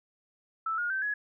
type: tone with pitch steps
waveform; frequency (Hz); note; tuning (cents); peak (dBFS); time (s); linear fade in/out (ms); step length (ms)
sine; 1319 / 1430.1 / 1550.5 / 1681.1; E6 / F6 / G6 / G#6; +1 / +41 / -19 / +21; -28; 0.66-1.14; 5; 120
effects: none